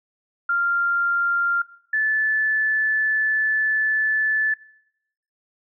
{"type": "tone pair in turn", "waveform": "sine", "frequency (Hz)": [1392, 1741.7], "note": ["F6", "A6"], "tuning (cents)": [-6, -18], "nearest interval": "major third", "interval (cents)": 388, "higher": "second", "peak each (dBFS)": -18, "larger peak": "neither", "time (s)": [[0.49, 1.62], [1.93, 4.54]], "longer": "second", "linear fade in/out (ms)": 5, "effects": ["noise-tail reverb RT60 0.8 s tail -21 dB re dry"]}